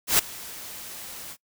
white noise with ADSR envelope, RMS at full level -17 dBFS, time 0.07-1.37 s, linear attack 120 ms, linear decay 6 ms, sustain -22 dB, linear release 53 ms, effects noise-tail reverb RT60 0.1 s tail -23 dB re dry

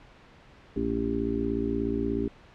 harmonic tone, 56.7 Hz, A#1, 47 cents flat, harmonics 1 / 2 / 4 / 5 / 6 / 7, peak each -36 / -38 / -32 / -30 / -36 / -31 dBFS, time 0.76-2.28 s, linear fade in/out 5 ms, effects pink hiss -53 dBFS RMS until 2.54 s + low-pass 3000 Hz 12 dB/octave

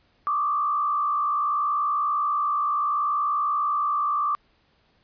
sine tone with frequency modulation, 1174.7 Hz, D6, in tune, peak -21 dBFS, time 0.27-4.35 s, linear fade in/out 0 ms, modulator 60.7 Hz, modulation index 0.82, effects pink hiss -64 dBFS RMS until 5.03 s + resampled to 11025 Hz

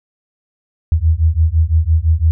sine beating tone pair, 77.78 / 83.68 Hz, D#2 / E2, 0 / +27 cents, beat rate 5.9 Hz, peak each -13 dBFS, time 0.92-2.31 s, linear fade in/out 0 ms, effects none

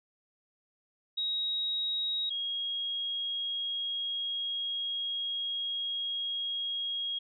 sine tone pair in turn, 3800 / 3280 Hz, A#7 / G#7, +33 / -22 cents, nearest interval minor third, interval 255 cents, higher first, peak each -29 / -31 dBFS, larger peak first, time 1.17-2.3 / 2.3-7.19 s, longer second, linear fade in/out 10 ms, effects none

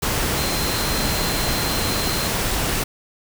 sine tone in noise, 4131 Hz, C8, 23 cents flat, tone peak -29 dBFS, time 0.37-2.28 s, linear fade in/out 10 ms, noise pink, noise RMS -22 dBFS, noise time 0.02-2.84 s, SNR -10 dB, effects none

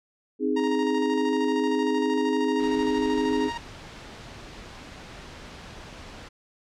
sine chord, Ab major, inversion first, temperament equal, 261.6 / 311.1 / 415.3 Hz, C4 / Eb4 / Ab4, 0 / 0 / 0 cents, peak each -26 / -27 / -26 dBFS, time 0.39-3.51 s, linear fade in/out 50 ms
sawtooth tone with tremolo, 936 Hz, A#5, 7 cents sharp, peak -25 dBFS, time 0.56-3.58 s, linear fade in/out 10 ms, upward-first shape square, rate 13 Hz, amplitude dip 40%
pink noise, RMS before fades -42 dBFS, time 2.59-6.29 s, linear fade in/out 10 ms
effects low-pass 5000 Hz 12 dB/octave

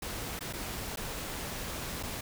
pink noise with dropouts, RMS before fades -38 dBFS, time 0.02-2.21 s, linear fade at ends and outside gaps 5 ms, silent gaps 0.392-0.407 / 0.528-0.534 / 0.96-0.971 / 2.029-2.033 s, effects none

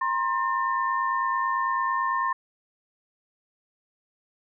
sine tone cluster, 952 / 1061 / 1801 Hz, A#5 / C6 / A6, +36 / +24 / +40 cents, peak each -31 / -24 / -31 dBFS, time 0.01-2.33 s, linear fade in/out 5 ms, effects none

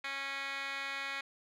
10% pulse tone with band-pass filter, 275 Hz, C#4, 14 cents flat, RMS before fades -39 dBFS, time 0.04-1.21 s, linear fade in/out 5 ms, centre 2500 Hz, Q 5.8, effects none

